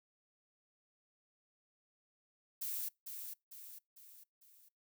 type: noise with echo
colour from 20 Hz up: violet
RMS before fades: -40 dBFS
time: 2.61-2.89 s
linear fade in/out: 10 ms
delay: 450 ms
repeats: 4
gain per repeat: -6 dB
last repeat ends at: 4.69 s
effects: noise-tail reverb RT60 0.2 s tail -24 dB re dry